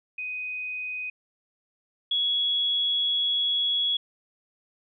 sine tone pair in turn, 2500 / 3353 Hz, D#7 / G#7, +8 / +16 cents, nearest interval perfect fourth, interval 508 cents, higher second, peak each -30 / -22 dBFS, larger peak second, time 0.18-1.1 / 2.11-3.97 s, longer second, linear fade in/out 5 ms, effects none

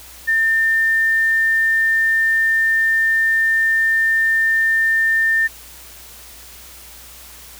sine tone, 1800 Hz, A6, 39 cents sharp, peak -13 dBFS, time 0.27-5.48 s, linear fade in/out 20 ms, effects added 60 Hz sine -46 dBFS peak until 7.59 s + white hiss -40 dBFS RMS until 7.59 s

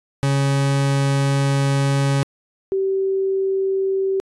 40% pulse / sine tone pair in turn, 138.59 / 385.7 Hz, C#3 / G4, 0 / -28 cents, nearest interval octave + tritone, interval 1772 cents, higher second, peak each -15 / -17 dBFS, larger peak first, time 0.23-2.23 / 2.72-4.2 s, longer first, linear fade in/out 0 ms, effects resampled to 24000 Hz

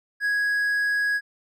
triangle tone, 1661.2 Hz, G#6, in tune, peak -19 dBFS, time 0.2-1.21 s, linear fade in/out 50 ms, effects none

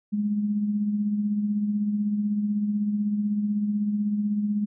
sine tone with tremolo, 207.7 Hz, G#3, in tune, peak -20 dBFS, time 0.12-4.66 s, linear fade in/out 20 ms, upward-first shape triangle, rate 16 Hz, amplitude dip 50%, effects none

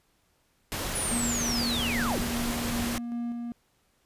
pink noise, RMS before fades -32 dBFS, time 0.72-2.98 s, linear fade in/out 0 ms
sine linear sweep, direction down, 10000 to 73.42 Hz, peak -29 dBFS, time 0.95-2.21 s, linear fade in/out 5 ms
triangle tone with tremolo, 237.1 Hz, A#3, 30 cents sharp, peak -27 dBFS, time 1.12-3.52 s, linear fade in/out 0 ms, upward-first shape square, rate 2.5 Hz, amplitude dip 30%
effects pink hiss -69 dBFS RMS until 4.05 s + resampled to 32000 Hz

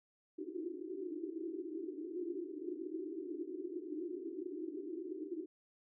white band-pass noise, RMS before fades -43 dBFS, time 0.38-5.46 s, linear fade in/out 10 ms, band 300 to 380 Hz, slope 96 dB/octave, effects none

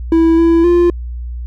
triangle tone with pitch steps, 328.1 / 332.9 / 348.3 Hz, E4 / E4 / F4, -8 / +17 / -5 cents, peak -5 dBFS, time 0.12-0.9 s, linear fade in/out 2 ms, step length 260 ms, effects added 60 Hz sine -21 dBFS peak until 1.46 s

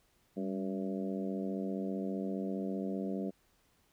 harmonic tone with a mistuned harmonic, 95.1 Hz, F#2, 48 cents sharp, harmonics 2 / 3 / 4 / 5 / 6 / 7, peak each -36 / -40 / -42 / -44 / -46 / -47 dBFS, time 0.36-3.31 s, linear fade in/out 20 ms, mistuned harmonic 2, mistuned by +58 cents, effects pink hiss -71 dBFS RMS until 3.92 s

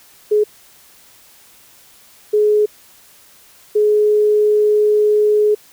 sine tone bursts at uneven times, 421.4 Hz, G#4, 25 cents sharp, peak -10 dBFS, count 3, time 0.31-0.44 / 2.33-2.66 / 3.75-5.55 s, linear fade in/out 10 ms, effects white hiss -47 dBFS RMS until 5.72 s

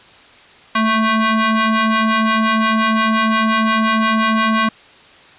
sawtooth ring-modulated tone, 440.1 Hz, A4, in tune, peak -6 dBFS, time 0.75-4.69 s, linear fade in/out 5 ms, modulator 663 Hz, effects white hiss -44 dBFS RMS until 5.38 s + resampled to 8000 Hz

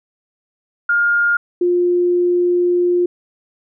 sine tone pair in turn, 1414 / 353.5 Hz, F6 / F4, +21 / +21 cents, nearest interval 2 octaves, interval 2400 cents, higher first, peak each -12 dBFS, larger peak neither, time 0.89-1.37 / 1.61-3.06 s, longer second, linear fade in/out 5 ms, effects none

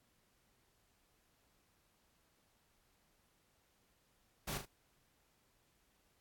pink noise with echo, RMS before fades -41 dBFS, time 4.47-4.58 s, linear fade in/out 10 ms, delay 39 ms, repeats 2, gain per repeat -7 dB, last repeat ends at 4.658 s, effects pink hiss -75 dBFS RMS until 6.2 s + AAC 64 kbps

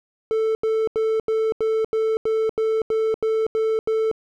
triangle tone bursts, 441.7 Hz, A4, 7 cents sharp, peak -16 dBFS, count 12, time 0.31-4.114 s, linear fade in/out 0 ms, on 240 ms, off 84 ms, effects none

